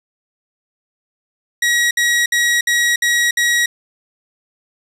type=tone bursts; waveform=sawtooth; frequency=1908 Hz; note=A#6; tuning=40 cents sharp; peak=-9 dBFS; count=6; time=1.62-3.66 s; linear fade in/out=5 ms; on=290 ms; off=60 ms; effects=low-pass 11000 Hz 12 dB/octave + 8-bit